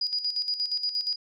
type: tone with tremolo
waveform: sine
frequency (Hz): 4900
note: D#8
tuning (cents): -27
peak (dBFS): -24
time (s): 0.01-1.16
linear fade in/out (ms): 5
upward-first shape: square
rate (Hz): 8.5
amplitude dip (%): 65
effects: none